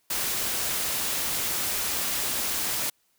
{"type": "noise", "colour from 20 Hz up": "white", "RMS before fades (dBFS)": -28, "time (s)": [0.1, 2.9], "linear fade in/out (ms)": 5, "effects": ["white hiss -69 dBFS RMS until 3.18 s"]}